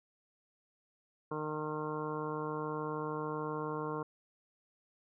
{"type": "harmonic tone", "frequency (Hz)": 153.1, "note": "D#3", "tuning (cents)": -28, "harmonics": [1, 2, 3, 4, 5, 6, 7, 8, 9], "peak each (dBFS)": [-43, -42, -39, -49, -51, -45, -42, -54, -48], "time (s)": [1.31, 4.03], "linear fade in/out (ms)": 5, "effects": []}